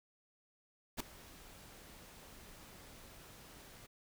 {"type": "noise with ADSR envelope", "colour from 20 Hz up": "pink", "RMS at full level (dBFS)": -36, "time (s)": [0.97, 3.87], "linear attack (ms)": 33, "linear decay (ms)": 3, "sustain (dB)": -20, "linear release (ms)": 14, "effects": []}